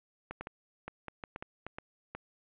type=clicks; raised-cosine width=0.5 ms; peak=-25 dBFS; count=11; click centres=0.31 / 0.41 / 0.471 / 0.88 / 1.083 / 1.238 / 1.361 / 1.425 / 1.666 / 1.785 / 2.15 s; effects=resampled to 8000 Hz + 9-bit